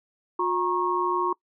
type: tone cluster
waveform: sine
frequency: 358.3 / 940 / 1093 Hz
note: F4 / A#5 / C#6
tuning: +44 / +14 / -25 cents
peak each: -27 / -27 / -26 dBFS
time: 0.39-1.33 s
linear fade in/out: 5 ms
effects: noise-tail reverb RT60 0.1 s tail -24 dB re dry